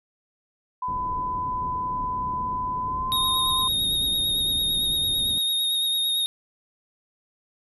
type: tone with pitch glide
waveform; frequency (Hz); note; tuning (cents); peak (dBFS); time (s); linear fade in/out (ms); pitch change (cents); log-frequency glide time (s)
sine; 1004 to 1032.2; B5 to C6; +28 to -24; -25; 0.82-3.68; 5; +48; 2.81-3.12
type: low-pass noise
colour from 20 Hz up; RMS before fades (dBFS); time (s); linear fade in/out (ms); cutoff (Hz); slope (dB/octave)
pink; -37; 0.88-5.38; 0; 340; 12
type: tone with vibrato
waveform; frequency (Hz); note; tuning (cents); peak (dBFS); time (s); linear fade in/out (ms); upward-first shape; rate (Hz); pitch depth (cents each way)
square; 3729; A#7; 0; -22; 3.12-6.26; 0; sine; 8.9; 22
effects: none